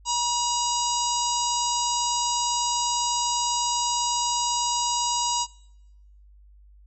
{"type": "harmonic tone with a mistuned harmonic", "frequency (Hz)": 958, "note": "A#5", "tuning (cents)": 47, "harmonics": [1, 3, 4, 5, 6, 7, 8], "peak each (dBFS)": [-25, -33, -34, -32, -34, -30, -31], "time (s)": [0.05, 5.47], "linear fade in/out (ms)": 50, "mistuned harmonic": 5, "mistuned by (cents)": 30, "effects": ["noise-tail reverb RT60 1.0 s tail -25 dB re dry", "added 50 Hz sine -49 dBFS peak until 6.86 s"]}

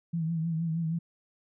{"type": "tone with vibrato", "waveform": "sine", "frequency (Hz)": 163.9, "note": "E3", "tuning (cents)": -10, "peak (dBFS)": -27, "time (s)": [0.13, 0.99], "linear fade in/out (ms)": 10, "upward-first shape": "triangle", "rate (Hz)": 6.4, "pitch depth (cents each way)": 68, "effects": []}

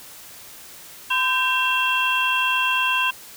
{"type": "tone cluster", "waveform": "sine", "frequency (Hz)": [1019, 1568, 2717, 3247], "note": ["C6", "G6", "F7", "G#7"], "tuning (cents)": [-46, 0, -48, -40], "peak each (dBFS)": [-23, -26, -21, -27], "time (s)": [1.1, 3.11], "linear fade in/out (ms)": 10, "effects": ["white hiss -42 dBFS RMS until 3.36 s"]}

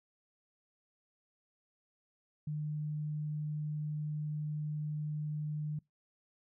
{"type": "tone", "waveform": "sine", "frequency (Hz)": 151, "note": "D3", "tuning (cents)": 48, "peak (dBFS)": -34, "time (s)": [2.47, 5.79], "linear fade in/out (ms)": 5, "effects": ["noise-tail reverb RT60 0.2 s tail -25 dB re dry"]}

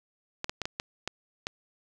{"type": "clicks", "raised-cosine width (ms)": 0.2, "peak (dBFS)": -14, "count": 7, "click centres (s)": [0.444, 0.495, 0.617, 0.655, 0.799, 1.076, 1.469], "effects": []}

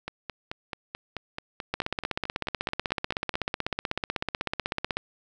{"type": "two click trains", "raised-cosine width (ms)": 0.3, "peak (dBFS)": [-11, -17], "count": [53, 16], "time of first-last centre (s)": [[1.74, 4.97], [0.08, 3.341]], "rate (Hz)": [16.1, 4.6], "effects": []}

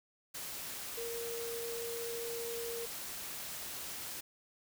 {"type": "tone in noise", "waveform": "sine", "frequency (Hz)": 466.2, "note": "A#4", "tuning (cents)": 0, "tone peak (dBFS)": -39, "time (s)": [0.97, 2.86], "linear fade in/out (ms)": 10, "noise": "white", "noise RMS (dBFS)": -43, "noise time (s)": [0.34, 4.21], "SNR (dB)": 1, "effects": []}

